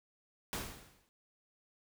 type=noise with exponential decay; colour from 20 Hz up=pink; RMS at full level=-36 dBFS; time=0.53-1.09 s; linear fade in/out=0 ms; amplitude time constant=120 ms; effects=none